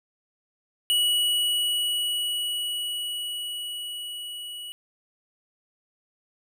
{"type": "tone with level ramp", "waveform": "square", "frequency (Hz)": 2930, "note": "F#7", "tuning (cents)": -18, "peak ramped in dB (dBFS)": [-20, -36], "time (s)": [0.9, 4.72], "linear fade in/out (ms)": 0, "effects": []}